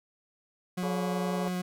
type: tone with vibrato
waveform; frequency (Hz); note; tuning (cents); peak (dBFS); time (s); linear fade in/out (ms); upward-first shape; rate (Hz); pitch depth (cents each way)
40% pulse; 181; F#3; -38; -29; 0.77-1.62; 10; triangle; 11; 9
type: harmonic tone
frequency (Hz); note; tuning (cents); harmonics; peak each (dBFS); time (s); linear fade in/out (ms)
141.5; C#3; +36; 3 / 4 / 5 / 6 / 7 / 8; -36 / -37 / -41 / -43 / -44 / -43; 0.83-1.48; 0
effects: none